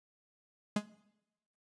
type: tone with exponential decay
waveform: 45% pulse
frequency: 208.8 Hz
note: G#3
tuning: 10 cents sharp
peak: -26 dBFS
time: 0.76-0.86 s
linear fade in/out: 5 ms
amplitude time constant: 21 ms
effects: noise-tail reverb RT60 0.9 s tail -19 dB re dry + resampled to 22050 Hz